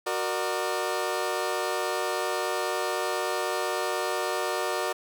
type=chord; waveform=20% pulse; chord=Gb augmented; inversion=none; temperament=equal with one note detuned; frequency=370 / 466.2 / 600 Hz; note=Gb4 / Bb4 / D5; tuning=0 / 0 / +37 cents; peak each=-26 / -27 / -26 dBFS; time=0.06-4.93 s; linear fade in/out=10 ms; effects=none